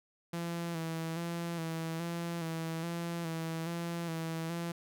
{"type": "tone with vibrato", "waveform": "sawtooth", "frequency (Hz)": 166.5, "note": "E3", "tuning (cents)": 18, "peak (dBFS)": -31, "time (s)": [0.33, 4.72], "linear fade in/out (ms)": 5, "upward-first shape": "square", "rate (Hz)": 1.2, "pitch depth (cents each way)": 35, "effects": []}